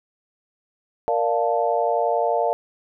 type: chord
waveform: sine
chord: Bb major seventh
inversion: none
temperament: equal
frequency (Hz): 466.2 / 587.3 / 698.5 / 880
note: Bb4 / D5 / F5 / A5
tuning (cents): 0 / 0 / 0 / 0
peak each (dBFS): -24 / -24 / -22 / -26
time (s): 1.08-2.53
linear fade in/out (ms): 0
effects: none